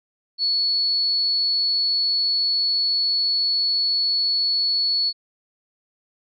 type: tone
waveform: sine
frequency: 4406 Hz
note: C#8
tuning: 11 cents flat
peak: -18 dBFS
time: 0.38-5.13 s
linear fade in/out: 50 ms
effects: none